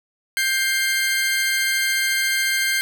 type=tone pair together; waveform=sawtooth; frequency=1580.5 / 2112 Hz; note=G6 / C7; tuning=+14 / +16 cents; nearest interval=perfect fourth; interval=502 cents; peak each=-18 dBFS; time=0.37-2.81 s; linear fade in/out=0 ms; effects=none